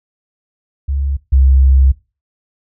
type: tone pair in turn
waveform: sine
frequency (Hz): 69.3 / 66.59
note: C#2 / C2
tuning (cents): 0 / +31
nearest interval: minor second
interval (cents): 69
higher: first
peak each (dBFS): -14 / -6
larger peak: second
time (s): 0.88-1.17 / 1.32-1.92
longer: second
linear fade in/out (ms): 10
effects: noise-tail reverb RT60 0.3 s tail -21 dB re dry